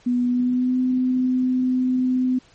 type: tone with pitch glide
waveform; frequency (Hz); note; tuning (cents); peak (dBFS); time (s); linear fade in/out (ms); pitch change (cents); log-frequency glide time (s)
sine; 245.6 to 254.6; B3 to C4; -9 to -47; -17; 0.06-2.39; 10; +62; 0.28-0.79
effects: pink hiss -54 dBFS RMS until 2.54 s + MP3 32 kbps